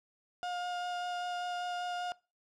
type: tone with vibrato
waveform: 35% pulse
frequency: 712 Hz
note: F5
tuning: 33 cents sharp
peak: -33 dBFS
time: 0.43-2.12 s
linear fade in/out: 0 ms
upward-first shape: sine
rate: 5.1 Hz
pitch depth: 9 cents each way
effects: noise-tail reverb RT60 0.3 s tail -22 dB re dry + low-pass 5000 Hz 12 dB/octave